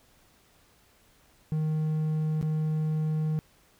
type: tone with dropouts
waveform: triangle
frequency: 155.56 Hz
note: D#3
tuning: in tune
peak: -23 dBFS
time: 1.52-3.39 s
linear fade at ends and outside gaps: 0 ms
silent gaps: 2.413-2.427 s
effects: pink hiss -62 dBFS RMS until 3.79 s